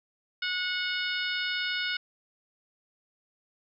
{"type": "harmonic tone", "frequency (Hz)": 731, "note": "F#5", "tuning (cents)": -21, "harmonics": [2, 3, 4, 5, 6, 7], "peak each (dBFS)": [-32, -35, -35, -36, -40, -40], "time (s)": [0.42, 1.97], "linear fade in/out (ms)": 5, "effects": []}